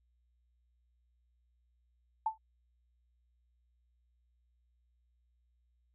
sine tone with exponential decay, 880 Hz, A5, in tune, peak -25 dBFS, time 2.26-2.38 s, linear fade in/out 5 ms, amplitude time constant 24 ms, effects added 60 Hz sine -70 dBFS peak until 5.94 s

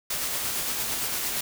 white noise with tremolo, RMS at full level -28 dBFS, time 0.1-1.41 s, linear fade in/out 5 ms, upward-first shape sine, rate 8.8 Hz, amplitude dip 25%, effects none

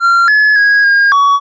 triangle tone with pitch steps, 1378 / 1708 / 1652 / 1621 / 1127 Hz, F6 / G#6 / G#6 / G#6 / C#6, -24 / +48 / -10 / -42 / +28 cents, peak -4 dBFS, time 0-1.4 s, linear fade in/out 50 ms, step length 280 ms, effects resampled to 16000 Hz

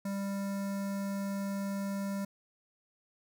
square tone with notch filter, 197.8 Hz, G3, 16 cents sharp, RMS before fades -35 dBFS, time 0.05-2.25 s, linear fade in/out 5 ms, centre 3100 Hz, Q 1, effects none

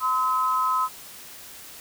sine tone pair together, 1025 / 1282.5 Hz, C6 / E6, -36 / -48 cents, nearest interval major third, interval 388 cents, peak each -23 dBFS, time 0-0.89 s, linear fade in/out 50 ms, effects white hiss -43 dBFS RMS until 1.8 s

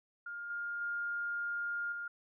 sine tone with level steps, 1411 Hz, F6, 17 cents sharp, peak -40 / -36 / -34 / -38 dBFS, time 0.26-2.08 s, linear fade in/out 5 ms, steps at 0.5 / 0.81 / 1.92 s, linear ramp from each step 2 ms, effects none

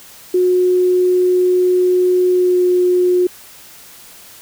sine tone with pitch glide, 363.4 to 360.3 Hz, F#4 to F#4, -31 to -46 cents, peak -10 dBFS, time 0.34-3.27 s, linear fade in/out 5 ms, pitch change -15 cents, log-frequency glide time 2.32-2.63 s, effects white hiss -40 dBFS RMS until 4.41 s

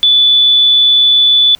sine tone, 3473 Hz, A7, 23 cents flat, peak -5 dBFS, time 0.03-1.55 s, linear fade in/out 0 ms, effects pink hiss -45 dBFS RMS until 1.59 s

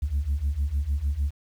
sine beating tone pair, 67.6 / 74.2 Hz, C#2 / D2, -43 / +18 cents, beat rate 6.6 Hz, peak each -26 / -24 dBFS, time 0.02-1.31 s, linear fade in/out 10 ms, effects tanh soft clip ceiling -19 dBFS + 9-bit

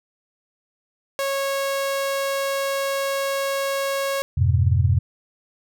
sawtooth tone, 550 Hz, C#5, 14 cents flat, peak -18 dBFS, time 1.19-4.22 s, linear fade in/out 0 ms
sine chord, F diminished, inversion none, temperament equal with one note detuned, 87.31 / 103.83 / 126.72 Hz, F2 / Ab2 / Cb3, 0 / 0 / +45 cents, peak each -18 / -21 / -20 dBFS, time 4.37-4.99 s, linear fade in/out 10 ms
effects none

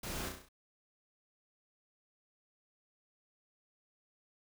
pink noise with echo, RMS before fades -42 dBFS, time 0.03-0.29 s, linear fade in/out 5 ms, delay 33 ms, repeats 6, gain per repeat -4 dB, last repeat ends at 0.488 s, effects none

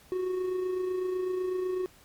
triangle tone with amplitude modulation, 368.5 Hz, F#4, 7 cents flat, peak -24 dBFS, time 0.12-1.86 s, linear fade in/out 0 ms, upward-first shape sine, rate 28 Hz, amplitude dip 40%, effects pink hiss -57 dBFS RMS until 2.04 s + MP3 96 kbps

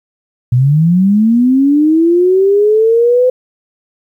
sine linear sweep, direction up, 118.3 to 510 Hz, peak -6 dBFS, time 0.52-3.3 s, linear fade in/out 5 ms, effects 8-bit

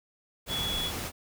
sine tone in noise, 3380 Hz, G#7, 30 cents sharp, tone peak -30 dBFS, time 0.48-0.92 s, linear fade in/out 50 ms, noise pink, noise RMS -35 dBFS, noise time 0.46-1.12 s, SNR +2 dB, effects none

